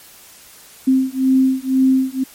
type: beating tone pair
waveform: sine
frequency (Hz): 261.6 / 263.6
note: C4 / C4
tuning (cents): 0 / +13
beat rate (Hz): 2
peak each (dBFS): -15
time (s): 0.87-2.24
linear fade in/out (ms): 10
effects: white hiss -43 dBFS RMS until 2.34 s + MP3 64 kbps